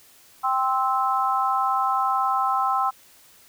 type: chord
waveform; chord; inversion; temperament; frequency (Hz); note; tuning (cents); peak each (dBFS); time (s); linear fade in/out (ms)
sine; C major; second; just; 784.9 / 1046.5 / 1308.1; G5 / C6 / E6; +2 / 0 / -14; -24; 0.43-2.91; 20
effects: white hiss -53 dBFS RMS until 3.48 s